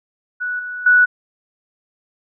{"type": "tone with level steps", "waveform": "sine", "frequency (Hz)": 1475, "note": "F#6", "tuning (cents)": -6, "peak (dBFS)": [-20, -25, -8], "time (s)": [0.4, 1.06], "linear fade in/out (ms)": 20, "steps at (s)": [0.59, 0.86], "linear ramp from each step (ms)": 5, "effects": []}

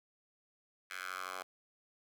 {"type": "tone with high-pass filter sweep", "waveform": "10% pulse", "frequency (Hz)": 92.5, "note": "F#2", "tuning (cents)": 0, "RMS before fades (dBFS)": -43, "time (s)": [0.9, 1.43], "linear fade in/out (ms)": 10, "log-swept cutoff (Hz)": [1800, 870], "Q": 3.1, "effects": []}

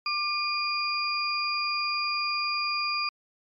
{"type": "tone cluster", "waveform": "sine", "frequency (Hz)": [1180, 2442, 4810], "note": ["D6", "D#7", "D8"], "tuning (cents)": [8, -33, 41], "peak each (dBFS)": -30, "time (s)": [0.06, 3.09], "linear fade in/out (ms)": 2, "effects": ["MP3 64 kbps"]}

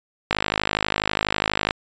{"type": "click train", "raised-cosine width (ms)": 0.3, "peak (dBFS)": -3, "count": 74, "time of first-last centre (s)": [0.31, 1.708], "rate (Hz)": 52.2, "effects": ["resampled to 16000 Hz"]}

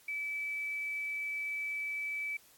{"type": "tone with quantisation", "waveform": "sine", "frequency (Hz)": 2304, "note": "D7", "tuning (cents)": -34, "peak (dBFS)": -34, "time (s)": [0.08, 2.37], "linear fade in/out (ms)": 5, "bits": 10, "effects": ["white hiss -62 dBFS RMS until 2.57 s", "AAC 64 kbps"]}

